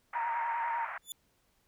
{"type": "band-pass noise", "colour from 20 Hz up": "white", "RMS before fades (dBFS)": -40, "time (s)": [0.13, 0.98], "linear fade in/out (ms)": 5, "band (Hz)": [680, 2100], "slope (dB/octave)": 48}
{"type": "tone with vibrato", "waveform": "sine", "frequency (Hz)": 932.3, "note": "A#5", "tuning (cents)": 0, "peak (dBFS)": -31, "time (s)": [0.15, 0.85], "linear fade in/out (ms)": 5, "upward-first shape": "triangle", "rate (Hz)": 10, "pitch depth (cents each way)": 40}
{"type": "tone with exponential growth", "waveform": "15% pulse", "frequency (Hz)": 3488, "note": "A7", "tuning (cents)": -16, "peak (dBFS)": -27, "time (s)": [1.02, 1.12], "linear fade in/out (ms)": 1, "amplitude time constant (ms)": 21}
{"effects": ["pink hiss -72 dBFS RMS until 1.67 s"]}